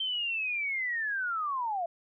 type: linear sweep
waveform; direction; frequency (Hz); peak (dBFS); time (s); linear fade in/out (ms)
sine; down; 3136 to 659.3; -29; 0-1.86; 5
effects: none